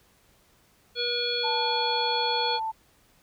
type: harmonic tone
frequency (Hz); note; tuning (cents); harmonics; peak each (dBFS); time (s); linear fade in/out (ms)
481.9; B4; -43; 1 / 3 / 5 / 7 / 9; -31 / -36 / -36 / -30 / -30; 0.95-2.6; 50
type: tone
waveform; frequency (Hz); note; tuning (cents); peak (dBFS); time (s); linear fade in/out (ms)
sine; 886; A5; +12; -27; 1.43-2.72; 20
effects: pink hiss -62 dBFS RMS until 3.22 s